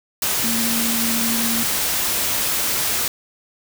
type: tone in noise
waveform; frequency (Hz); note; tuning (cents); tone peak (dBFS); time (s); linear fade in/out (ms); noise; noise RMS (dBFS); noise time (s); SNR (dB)
sine; 230; A#3; -23; -23; 0.44-1.63; 2; white; -21; 0.22-3.08; -5
effects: none